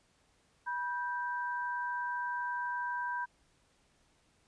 sine tone pair together, 975.3 / 1568 Hz, B5 / G6, -22 / 0 cents, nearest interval minor sixth, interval 822 cents, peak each -35 / -37 dBFS, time 0.66-3.26 s, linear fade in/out 20 ms, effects pink hiss -70 dBFS RMS until 4.47 s + resampled to 22050 Hz

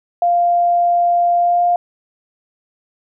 sine tone with pitch glide, 697 to 702.7 Hz, F5 to F5, -4 to +10 cents, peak -11 dBFS, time 0.22-1.76 s, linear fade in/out 2 ms, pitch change +14 cents, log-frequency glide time 1.37-1.63 s, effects none

